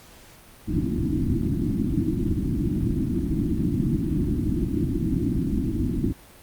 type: low-pass noise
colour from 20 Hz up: white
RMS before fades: -24 dBFS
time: 0.67-6.13 s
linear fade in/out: 20 ms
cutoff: 340 Hz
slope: 96 dB/octave
effects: pink hiss -49 dBFS RMS until 6.42 s + Opus 48 kbps